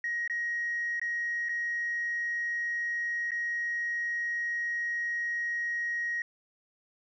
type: tone with dropouts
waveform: sine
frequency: 1887 Hz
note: A#6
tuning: 21 cents sharp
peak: -28 dBFS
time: 0.04-6.22 s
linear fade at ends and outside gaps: 2 ms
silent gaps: 0.277-0.298 / 0.997-1.015 / 1.487-1.492 / 3.308-3.317 s
effects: tanh soft clip ceiling -25 dBFS